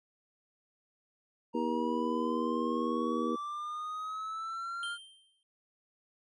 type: exponential sweep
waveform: triangle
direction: up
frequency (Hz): 932.3 to 1414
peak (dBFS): -34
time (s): 1.53-4.98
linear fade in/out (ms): 50
type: harmonic tone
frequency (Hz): 79.8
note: D#2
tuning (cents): +44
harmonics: 3 / 4 / 5 / 6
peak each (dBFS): -34 / -35 / -38 / -36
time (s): 1.54-3.36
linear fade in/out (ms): 10
type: tone with exponential decay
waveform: square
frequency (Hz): 3144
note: G7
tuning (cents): +4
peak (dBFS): -37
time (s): 4.83-5.43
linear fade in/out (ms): 1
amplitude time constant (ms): 130
effects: resampled to 24000 Hz